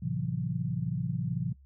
sine chord, F# half-diminished seventh, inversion first, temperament just, 111 / 133.2 / 166.5 / 185 Hz, A2 / C3 / E3 / F#3, +16 / +31 / +18 / 0 cents, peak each -36 / -33 / -33 / -38 dBFS, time 0.02-1.53 s, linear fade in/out 10 ms, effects noise-tail reverb RT60 0.1 s tail -22 dB re dry + added 68 Hz sine -53 dBFS peak until 1.65 s

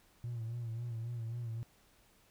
triangle tone with vibrato, 116.54 Hz, A#2, in tune, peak -34 dBFS, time 0.24-1.63 s, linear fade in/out 0 ms, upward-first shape sine, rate 3.7 Hz, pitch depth 62 cents each way, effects tanh soft clip ceiling -33 dBFS + pink hiss -67 dBFS RMS until 2.3 s

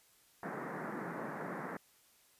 pink band-pass noise, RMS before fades -42 dBFS, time 0.43-1.77 s, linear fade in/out 2 ms, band 150 to 1900 Hz, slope 48 dB/octave, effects white hiss -67 dBFS RMS until 2.39 s + resampled to 32000 Hz

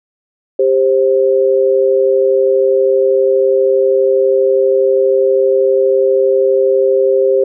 sine tone pair together, 395.6 / 528 Hz, G4 / C5, +16 / +16 cents, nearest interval perfect fourth, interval 500 cents, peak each -11 dBFS, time 0.59-7.44 s, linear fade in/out 5 ms, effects none

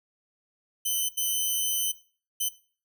5% pulse tone bursts at uneven times, 3037 Hz, F#7, 44 cents sharp, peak -17 dBFS, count 3, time 0.85-1.09 / 1.17-1.92 / 2.4-2.49 s, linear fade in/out 10 ms, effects noise-tail reverb RT60 0.4 s tail -17 dB re dry

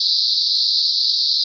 pink band-pass noise, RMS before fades -18 dBFS, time 0-1.44 s, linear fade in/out 5 ms, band 3900 to 5000 Hz, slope 96 dB/octave, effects none

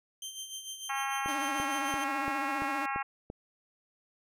20% pulse tone with tremolo, 3136 Hz, G7, in tune, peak -32 dBFS, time 0.22-2.04 s, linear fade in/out 2 ms, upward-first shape sine, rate 6.7 Hz, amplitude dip 60%
harmonic tone, 272.3 Hz, C#4, 31 cents flat, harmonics 3 / 4 / 5 / 6 / 7 / 8 / 9 / 10, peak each -35 / -37 / -39 / -41 / -42 / -43 / -44 / -45 dBFS, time 0.89-3.03 s, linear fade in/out 10 ms
click train, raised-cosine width 2 ms, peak -26 dBFS, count 7, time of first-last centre 1.26-3.301 s, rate 2.94 Hz
sawtooth tone with vibrato, 290 Hz, D4, 22 cents flat, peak -33 dBFS, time 1.28-2.86 s, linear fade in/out 5 ms, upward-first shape sine, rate 15 Hz, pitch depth 89 cents each way
effects none

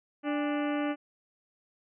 harmonic tone with a mistuned harmonic, 293.7 Hz, D4, in tune, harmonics 1 / 2 / 3 / 4 / 5 / 6 / 7 / 8 / 9 / 10, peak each -29 / -35 / -39 / -41 / -43 / -45 / -46 / -47 / -48 / -49 dBFS, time 0.23-0.96 s, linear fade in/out 50 ms, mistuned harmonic 3, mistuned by -130 cents, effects none

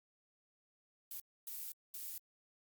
violet noise bursts at uneven times, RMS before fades -45 dBFS, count 3, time 1.11-1.2 / 1.47-1.72 / 1.94-2.18 s, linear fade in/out 2 ms, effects Opus 48 kbps

